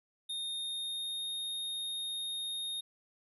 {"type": "tone with pitch glide", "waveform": "square", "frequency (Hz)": [3680, 3703], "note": ["A#7", "A#7"], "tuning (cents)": [-23, -12], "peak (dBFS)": -36, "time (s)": [0.29, 2.81], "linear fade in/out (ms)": 10, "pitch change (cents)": 11, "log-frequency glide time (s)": [0.58, 1.37], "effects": []}